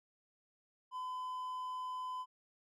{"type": "tone", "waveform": "triangle", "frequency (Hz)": 1013, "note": "B5", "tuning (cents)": 44, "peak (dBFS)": -37, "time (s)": [0.91, 2.26], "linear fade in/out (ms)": 50, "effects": []}